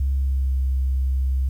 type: tone with pitch glide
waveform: sine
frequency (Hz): 67.8 to 65.95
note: C#2 to C2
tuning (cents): -38 to +14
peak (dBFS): -17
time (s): 0-1.49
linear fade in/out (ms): 5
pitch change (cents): -48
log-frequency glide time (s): 0.14-0.55
effects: tanh soft clip ceiling -15 dBFS + 9-bit